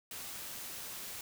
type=noise; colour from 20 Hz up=white; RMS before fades=-44 dBFS; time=0.11-1.21 s; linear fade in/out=2 ms; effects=none